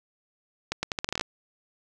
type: accelerating click train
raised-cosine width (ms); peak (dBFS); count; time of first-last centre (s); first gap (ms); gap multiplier
0.2; -10; 11; 0.72-1.211; 110; 0.8
effects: none